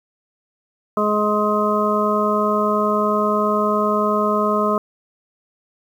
harmonic tone, 210.1 Hz, G#3, 20 cents sharp, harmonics 1 / 2 / 3 / 5 / 6, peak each -22 / -22 / -22 / -22 / -22 dBFS, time 0.97-4.78 s, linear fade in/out 2 ms, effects 8-bit

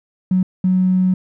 triangle tone bursts at uneven times, 185 Hz, F#3, in tune, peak -8 dBFS, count 2, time 0.31-0.43 / 0.64-1.14 s, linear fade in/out 5 ms, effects tanh soft clip ceiling -10 dBFS

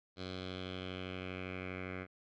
10% pulse tone with low-pass filter sweep, 92.5 Hz, F#2, in tune, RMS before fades -43 dBFS, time 0.16-2.07 s, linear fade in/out 50 ms, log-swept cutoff 4100 to 2000 Hz, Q 3.8, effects none

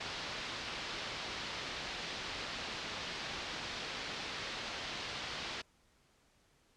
white low-pass noise, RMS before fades -42 dBFS, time 0-5.62 s, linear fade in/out 10 ms, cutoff 4600 Hz, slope 24 dB/octave, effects pink hiss -70 dBFS RMS until 6.76 s + low-pass 9000 Hz 12 dB/octave

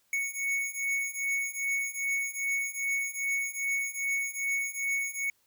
square beating tone pair, 2217 / 2219.5 Hz, C#7 / C#7, 0 / +2 cents, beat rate 2.5 Hz, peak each -34 / -32 dBFS, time 0.13-5.3 s, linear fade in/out 2 ms, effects white hiss -70 dBFS RMS until 5.46 s

